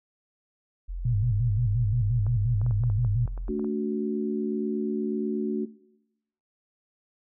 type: tone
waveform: sine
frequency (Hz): 43.65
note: F1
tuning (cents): 0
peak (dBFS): -30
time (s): 0.88-3.52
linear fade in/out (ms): 20
type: tone with vibrato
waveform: sine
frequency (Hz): 111.2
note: A2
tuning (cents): +19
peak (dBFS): -22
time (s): 1.05-3.26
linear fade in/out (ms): 5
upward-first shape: square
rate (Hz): 5.7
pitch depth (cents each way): 140
type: clicks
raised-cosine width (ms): 1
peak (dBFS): -30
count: 12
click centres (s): 2.266 / 2.615 / 2.664 / 2.71 / 2.837 / 2.9 / 3.048 / 3.277 / 3.377 / 3.482 / 3.595 / 3.645
type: chord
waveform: sine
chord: D major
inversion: second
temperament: equal with one note detuned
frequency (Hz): 220 / 288.3 / 370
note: A3 / D4 / F#4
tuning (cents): 0 / -32 / 0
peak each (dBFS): -30 / -32 / -29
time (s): 3.48-5.66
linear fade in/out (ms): 20
effects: noise-tail reverb RT60 0.9 s tail -19 dB re dry